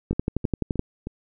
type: two click trains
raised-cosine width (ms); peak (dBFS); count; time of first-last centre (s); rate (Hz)
3; -10 / -18; 9 / 4; 0.11-0.794 / 0.13-1.07; 11.7 / 3.19
effects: none